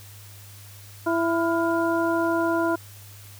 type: harmonic tone with a mistuned harmonic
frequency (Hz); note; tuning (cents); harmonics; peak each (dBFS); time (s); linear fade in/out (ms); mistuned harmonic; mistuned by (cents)
333.5; E4; +20; 1 / 2 / 3 / 4; -23 / -26 / -28 / -29; 1.06-2.76; 10; 4; +92
effects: added 101 Hz sine -44 dBFS peak until 3.39 s + white hiss -48 dBFS RMS until 3.39 s